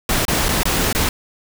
pink noise with dropouts, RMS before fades -18 dBFS, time 0.09-1.09 s, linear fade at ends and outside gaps 2 ms, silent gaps 0.252-0.281 / 0.485-0.489 / 0.633-0.654 / 0.928-0.949 s, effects none

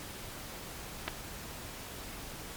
clicks, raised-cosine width 0.3 ms, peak -17 dBFS, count 2, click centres 1.079 / 1.082 s, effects pink hiss -44 dBFS RMS until 2.56 s + MP3 96 kbps

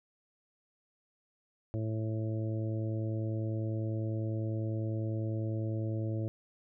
harmonic tone, 110 Hz, A2, in tune, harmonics 1 / 2 / 3 / 4 / 5 / 6, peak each -32 / -43 / -39 / -48 / -44 / -51 dBFS, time 1.74-6.28 s, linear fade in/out 0 ms, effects none

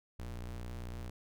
square ring-modulated tone, 60.2 Hz, B1, 44 cents flat, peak -38 dBFS, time 0.19-1.1 s, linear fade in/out 5 ms, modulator 29 Hz, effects none

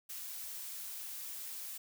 blue noise, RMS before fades -44 dBFS, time 0.09-1.78 s, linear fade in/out 10 ms, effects none

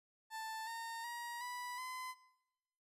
30% pulse tone with pitch steps, 884 / 916.2 / 949.6 / 984.3 / 1020.2 Hz, A5 / A#5 / A#5 / B5 / C6, +8 / -30 / +32 / -6 / -44 cents, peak -40 dBFS, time 0.3-2.15 s, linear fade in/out 50 ms, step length 370 ms, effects noise-tail reverb RT60 1.0 s tail -20 dB re dry + resampled to 32000 Hz

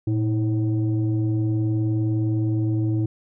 sine tone pair together, 113.53 / 321.1 Hz, A#2 / E4, -45 / -45 cents, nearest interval octave + tritone, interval 1800 cents, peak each -19 / -23 dBFS, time 0.07-3.06 s, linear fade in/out 5 ms, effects tanh soft clip ceiling -15 dBFS

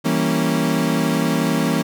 35% pulse chord, E diminished seventh, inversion none, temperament equal, 164.81 / 196 / 233.1 / 277.2 Hz, E3 / G3 / Bb3 / Db4, 0 / 0 / 0 / 0 cents, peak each -20 / -23 / -20 / -21 dBFS, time 0.04-1.83 s, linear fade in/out 20 ms, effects none

